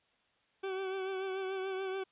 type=tone with vibrato; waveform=40% pulse; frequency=381.7 Hz; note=G4; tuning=46 cents flat; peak=-34 dBFS; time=0.63-2.04 s; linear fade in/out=10 ms; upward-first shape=triangle; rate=6.9 Hz; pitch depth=41 cents each way; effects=white hiss -72 dBFS RMS until 2.11 s + resampled to 8000 Hz